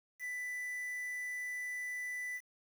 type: tone with quantisation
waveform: triangle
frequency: 1987 Hz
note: B6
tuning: 10 cents sharp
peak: -36 dBFS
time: 0.19-2.41 s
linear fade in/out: 50 ms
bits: 9
effects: none